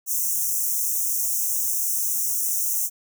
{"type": "high-pass noise", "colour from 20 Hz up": "white", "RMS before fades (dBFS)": -24, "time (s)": [0.06, 2.9], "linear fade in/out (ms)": 50, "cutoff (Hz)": 5700, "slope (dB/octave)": 96, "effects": []}